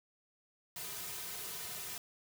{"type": "noise with comb filter", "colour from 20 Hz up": "white", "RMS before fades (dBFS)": -43, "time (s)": [0.76, 1.98], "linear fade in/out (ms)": 2, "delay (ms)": 3.6, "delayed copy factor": -0.95, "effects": []}